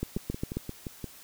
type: two click trains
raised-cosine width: 3 ms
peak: -22 / -17 dBFS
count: 6 / 5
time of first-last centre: 0.17-1.043 / 0.03-0.57 s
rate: 5.73 / 7.41 Hz
effects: white hiss -51 dBFS RMS until 1.23 s